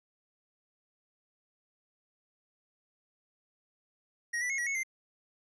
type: tone with pitch steps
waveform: square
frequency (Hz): 1884 / 1972 / 2169 / 1923 / 2199 / 2087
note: A#6 / B6 / C#7 / B6 / C#7 / C7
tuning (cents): +18 / -3 / -38 / -47 / -14 / -5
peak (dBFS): -31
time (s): 4.33-4.834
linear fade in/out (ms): 10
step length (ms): 84
effects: resampled to 22050 Hz